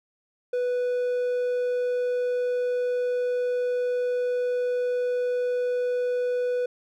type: tone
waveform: triangle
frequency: 493.9 Hz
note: B4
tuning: in tune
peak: -21 dBFS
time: 0.53-6.66 s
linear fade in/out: 5 ms
effects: none